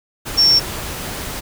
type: tone in noise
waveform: sine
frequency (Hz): 5470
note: F8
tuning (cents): -37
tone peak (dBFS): -9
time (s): 0.37-0.6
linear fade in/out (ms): 20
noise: pink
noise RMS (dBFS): -27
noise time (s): 0.25-1.41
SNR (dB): +15
effects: none